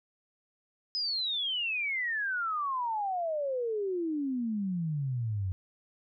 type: exponential sweep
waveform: sine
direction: down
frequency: 5100 to 90.3 Hz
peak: -29 dBFS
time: 0.95-5.52 s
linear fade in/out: 0 ms
effects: none